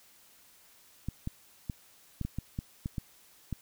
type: clicks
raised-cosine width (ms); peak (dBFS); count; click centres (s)
5; -21; 10; 1.086 / 1.274 / 1.698 / 2.213 / 2.25 / 2.386 / 2.589 / 2.859 / 2.982 / 3.527
effects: white hiss -60 dBFS RMS until 3.61 s